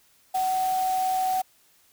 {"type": "tone in noise", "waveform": "sine", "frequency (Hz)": 750, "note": "F#5", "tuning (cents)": 23, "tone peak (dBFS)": -22, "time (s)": [0.34, 1.42], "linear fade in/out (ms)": 10, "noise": "white", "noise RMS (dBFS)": -38, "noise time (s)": [0.34, 1.42], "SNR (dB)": 13, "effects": ["white hiss -61 dBFS RMS until 1.92 s"]}